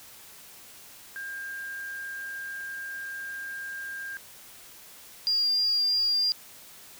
sine tone pair in turn, 1602 / 4801 Hz, G6 / D8, +37 / +37 cents, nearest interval octave + perfect fifth, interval 1900 cents, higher second, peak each -34 / -22 dBFS, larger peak second, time 1.16-4.17 / 5.27-6.32 s, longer first, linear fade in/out 0 ms, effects white hiss -49 dBFS RMS until 6.99 s

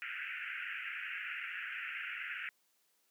pink band-pass noise, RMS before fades -42 dBFS, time 0.02-2.49 s, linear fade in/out 0 ms, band 1400 to 2800 Hz, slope 96 dB/octave, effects white hiss -75 dBFS RMS until 3.1 s + high-pass 200 Hz 12 dB/octave

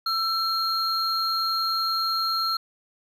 triangle tone pair together, 1335 / 4231 Hz, E6 / C8, +22 / +19 cents, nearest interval octave + minor sixth, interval 1997 cents, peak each -24 dBFS, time 0.06-2.57 s, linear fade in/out 5 ms, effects none

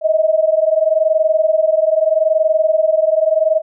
sine tone pair together, 622.3 / 643.1 Hz, D#5 / E5, 0 / -43 cents, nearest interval minor second, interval 57 cents, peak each -14 dBFS, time 0.01-3.62 s, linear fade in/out 50 ms, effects none

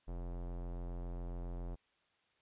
square tone with low-pass filter, 43.65 Hz, F1, in tune, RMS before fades -42 dBFS, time 0.07-1.76 s, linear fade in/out 20 ms, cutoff 740 Hz, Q 1.1, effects white hiss -75 dBFS RMS until 2.41 s + resampled to 8000 Hz

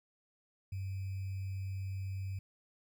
sine tone with sample-and-hold, 96 Hz, G2, 36 cents flat, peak -36 dBFS, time 0.72-2.39 s, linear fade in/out 5 ms, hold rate 2450 Hz, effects none

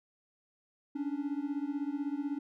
triangle beating tone pair, 279.4 / 295.4 Hz, C#4 / D4, +14 / +10 cents, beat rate 16 Hz, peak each -33 / -34 dBFS, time 0.95-2.39 s, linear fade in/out 10 ms, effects none

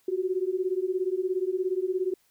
sine beating tone pair, 362.9 / 379.9 Hz, F#4 / F#4, -34 / +46 cents, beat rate 17 Hz, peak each -28 dBFS, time 0.08-2.14 s, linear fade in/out 5 ms, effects white hiss -67 dBFS RMS until 2.3 s

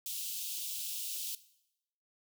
white high-pass noise, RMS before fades -39 dBFS, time 0.06-1.35 s, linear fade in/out 2 ms, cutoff 2800 Hz, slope 48 dB/octave, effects noise-tail reverb RT60 0.8 s tail -17 dB re dry

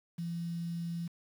sine tone with quantisation, 169.7 Hz, F3, 49 cents flat, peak -34 dBFS, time 0.18-1.08 s, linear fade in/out 10 ms, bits 9, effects none

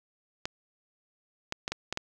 clicks, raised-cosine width 0.2 ms, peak -14 dBFS, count 6, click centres 0.455 / 1.524 / 1.679 / 1.72 / 1.926 / 1.974 s, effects none

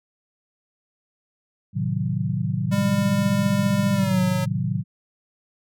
sine chord, A diminished seventh, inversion none, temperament equal, 110 / 130.81 / 155.56 / 185 Hz, A2 / C3 / Eb3 / Gb3, 0 / 0 / 0 / 0 cents, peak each -27 dBFS, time 1.73-4.84 s, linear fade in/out 50 ms
square tone with pitch glide, 200 to 183.4 Hz, G3 to F#3, +35 to -15 cents, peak -21 dBFS, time 2.71-4.46 s, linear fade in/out 20 ms, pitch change -150 cents, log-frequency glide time 3.93-4.21 s
effects none

